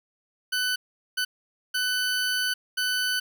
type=tone bursts at uneven times; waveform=20% pulse; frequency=1500 Hz; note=F#6; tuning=23 cents sharp; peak=-19 dBFS; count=4; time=0.52-0.76 / 1.17-1.25 / 1.74-2.54 / 2.77-3.2 s; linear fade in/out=10 ms; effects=none